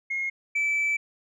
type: tone pair in turn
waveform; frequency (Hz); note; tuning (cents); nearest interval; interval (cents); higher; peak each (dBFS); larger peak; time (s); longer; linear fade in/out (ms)
sine; 2152 / 2314; C7 / D7; +48 / -26; minor second; 126; second; -25 / -20; second; 0.1-0.3 / 0.55-0.97; second; 10
effects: tanh soft clip ceiling -21 dBFS